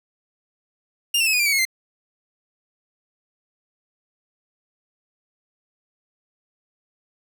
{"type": "tone with pitch steps", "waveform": "sawtooth", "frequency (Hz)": [2809, 2691, 2579, 2471, 2368, 2268, 2174, 2083], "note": ["F7", "E7", "E7", "D#7", "D7", "C#7", "C#7", "C7"], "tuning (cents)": [9, 35, -39, -13, 14, 39, -34, -8], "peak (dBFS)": -14, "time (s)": [1.14, 1.652], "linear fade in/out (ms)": 5, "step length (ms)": 64, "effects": []}